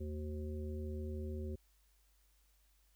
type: harmonic tone with a mistuned harmonic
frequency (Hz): 75.3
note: D2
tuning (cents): +44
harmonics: 1 / 3 / 5 / 7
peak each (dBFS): -40 / -47 / -47 / -54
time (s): 0-1.56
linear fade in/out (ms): 10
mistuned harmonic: 1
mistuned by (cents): +100
effects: added 50 Hz sine -69 dBFS peak until 2.95 s + white hiss -75 dBFS RMS until 2.95 s